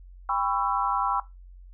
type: chord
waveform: sine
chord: C# half-diminished seventh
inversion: second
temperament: just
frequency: 798.3 / 997.9 / 1108.7 / 1330.5 Hz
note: G5 / B5 / C#6 / E6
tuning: +31 / +18 / 0 / +16 cents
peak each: -29 dBFS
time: 0.29-1.2 s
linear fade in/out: 2 ms
effects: noise-tail reverb RT60 0.2 s tail -17 dB re dry + added 45 Hz sine -44 dBFS peak until 1.73 s